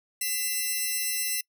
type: tone pair together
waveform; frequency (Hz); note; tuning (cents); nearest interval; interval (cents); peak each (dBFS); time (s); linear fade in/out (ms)
5% pulse; 2023 / 2700; B6 / E7; +41 / +41; perfect fourth; 500; -20; 0.21-1.41; 5
effects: noise-tail reverb RT60 0.1 s tail -25 dB re dry